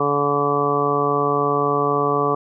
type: harmonic tone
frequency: 143.8 Hz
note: D3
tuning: 36 cents flat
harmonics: 1 / 2 / 3 / 4 / 5 / 6 / 7 / 8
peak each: -28 / -27 / -21 / -28 / -26 / -32 / -27 / -21 dBFS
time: 0-2.35 s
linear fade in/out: 5 ms
effects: none